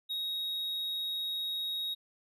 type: tone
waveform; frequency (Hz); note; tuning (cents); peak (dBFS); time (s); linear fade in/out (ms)
triangle; 3775; A#7; +21; -31; 0.09-1.95; 20
effects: none